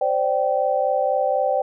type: chord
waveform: sine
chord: C suspended second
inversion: none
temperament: equal with one note detuned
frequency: 523.3 / 587.3 / 776.3 Hz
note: C5 / D5 / G5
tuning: 0 / 0 / -17 cents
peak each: -22 dBFS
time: 0.01-1.62 s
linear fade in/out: 5 ms
effects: none